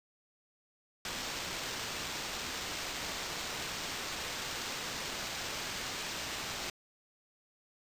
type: noise with sample-and-hold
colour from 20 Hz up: white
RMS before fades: -39 dBFS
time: 1.05-6.7 s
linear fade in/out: 2 ms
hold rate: 11025 Hz
effects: resampled to 32000 Hz